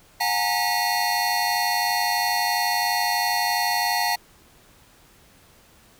square tone cluster, 722 / 825 / 917 / 1934 / 4368 Hz, F#5 / G#5 / A#5 / B6 / C#8, -43 / -12 / -29 / -37 / -26 cents, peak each -28 dBFS, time 0.2-4.16 s, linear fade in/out 10 ms, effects pink hiss -54 dBFS RMS until 5.99 s

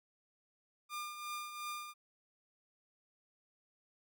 sawtooth tone with tremolo, 1203 Hz, D6, 41 cents sharp, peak -35 dBFS, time 0.89-1.94 s, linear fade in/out 50 ms, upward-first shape triangle, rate 2.8 Hz, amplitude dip 60%, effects none

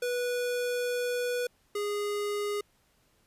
square tone pair in turn, 490 / 412 Hz, B4 / G#4, -14 / -14 cents, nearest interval minor third, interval 300 cents, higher first, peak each -29 / -30 dBFS, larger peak first, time 0.02-1.47 / 1.75-2.61 s, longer first, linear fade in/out 5 ms, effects pink hiss -68 dBFS RMS until 3.26 s + resampled to 32000 Hz

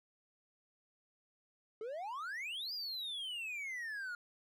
triangle exponential two-way sweep, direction up then down, 419.3 to 4978 to 1406 Hz, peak -38 dBFS, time 1.81-4.15 s, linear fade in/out 2 ms, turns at 2.73 s, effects none

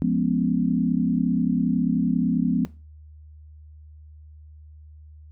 sine chord, C# dominant seventh, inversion first, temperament equal with one note detuned, 174.61 / 209.1 / 246.9 / 277.2 Hz, E#3 / G#3 / B3 / C#4, 0 / +12 / 0 / 0 cents, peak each -24 / -25 / -23 / -28 dBFS, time 0.02-2.65 s, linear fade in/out 0 ms, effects noise-tail reverb RT60 0.3 s tail -18 dB re dry + added 76 Hz sine -43 dBFS peak until 5.31 s

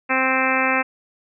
harmonic tone, 261.6 Hz, C4, in tune, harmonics 1 / 2 / 3 / 4 / 5 / 6 / 7 / 8 / 9 / 10, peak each -26 / -26 / -26 / -26 / -26 / -26 / -26 / -26 / -26 / -26 dBFS, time 0.09-0.83 s, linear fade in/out 20 ms, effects none

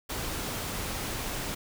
pink noise, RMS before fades -34 dBFS, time 0.09-1.55 s, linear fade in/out 10 ms, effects none

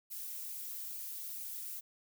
violet noise with flanger, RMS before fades -43 dBFS, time 0.1-1.81 s, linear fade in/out 20 ms, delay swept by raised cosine 0.53 to 5.53 ms, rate 2.3 Hz, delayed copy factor -0.7, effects none

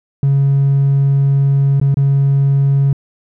triangle tone with dropouts, 138.59 Hz, C#3, in tune, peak -6 dBFS, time 0.23-2.93 s, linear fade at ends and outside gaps 2 ms, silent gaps 1.799-1.814 / 1.943-1.97 s, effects tanh soft clip ceiling -5 dBFS

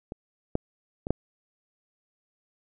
clicks, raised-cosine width 2 ms, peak -22 / -11 / -19 / -9 dBFS, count 4, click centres 0.121 / 0.554 / 1.069 / 1.106 s, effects none

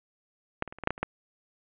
clicks, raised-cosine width 0.5 ms, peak -11 / -24 / -26 / -30 / -18 / -6 / -13 / -27 / -12 dBFS, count 9, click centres 0.624 / 0.677 / 0.725 / 0.786 / 0.837 / 0.874 / 0.906 / 0.979 / 1.03 s, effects resampled to 8000 Hz + 8-bit

